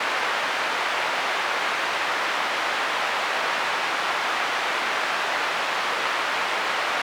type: band-pass noise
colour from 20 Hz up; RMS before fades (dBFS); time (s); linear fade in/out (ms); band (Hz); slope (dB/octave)
pink; -25; 0-7.02; 5; 840 to 2500; 12
effects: none